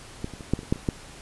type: clicks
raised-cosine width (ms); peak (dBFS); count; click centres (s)
3; -16 / -26 / -26 / -8 / -22 / -30 / -8 / -26 / -10; 9; 0.244 / 0.337 / 0.408 / 0.536 / 0.591 / 0.632 / 0.725 / 0.759 / 0.888
effects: pink hiss -45 dBFS RMS until 1.21 s + resampled to 24000 Hz